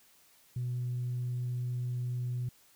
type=tone; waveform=sine; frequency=123.47 Hz; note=B2; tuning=in tune; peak=-30 dBFS; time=0.56-2.49 s; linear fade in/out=5 ms; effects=tanh soft clip ceiling -28 dBFS + white hiss -63 dBFS RMS until 2.75 s